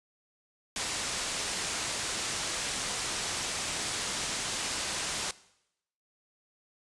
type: low-pass noise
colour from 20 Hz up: white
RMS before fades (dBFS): -34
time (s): 0.76-5.31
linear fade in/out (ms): 2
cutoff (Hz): 8500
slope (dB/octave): 24
effects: noise-tail reverb RT60 0.8 s tail -19 dB re dry + resampled to 24000 Hz